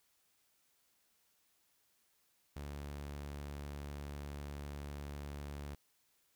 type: tone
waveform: sawtooth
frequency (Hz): 72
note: D2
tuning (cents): -34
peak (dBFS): -39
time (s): 2.56-5.75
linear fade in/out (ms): 5
effects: white hiss -75 dBFS RMS until 6.35 s